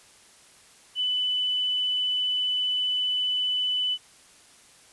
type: tone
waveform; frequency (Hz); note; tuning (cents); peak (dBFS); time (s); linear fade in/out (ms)
sine; 2995; F#7; +20; -23; 0.95-3.98; 50
effects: white hiss -54 dBFS RMS until 4.92 s + resampled to 24000 Hz